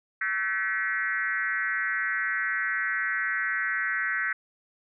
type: tone with frequency modulation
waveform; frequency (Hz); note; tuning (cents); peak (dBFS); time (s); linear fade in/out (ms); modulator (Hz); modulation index
sine; 1728; A6; -32; -25; 0.21-4.33; 5; 200; 1.7
effects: none